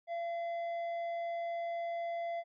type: tone with tanh clipping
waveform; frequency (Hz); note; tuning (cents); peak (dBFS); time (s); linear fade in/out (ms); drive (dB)
sine; 681; F5; -44; -36; 0.07-2.44; 50; 7
effects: none